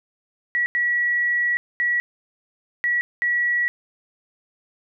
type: tone bursts at uneven times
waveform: sine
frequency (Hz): 1931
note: B6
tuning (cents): -39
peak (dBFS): -18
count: 5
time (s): 0.55-0.66 / 0.75-1.57 / 1.8-2 / 2.84-3.01 / 3.22-3.68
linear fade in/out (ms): 0
effects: none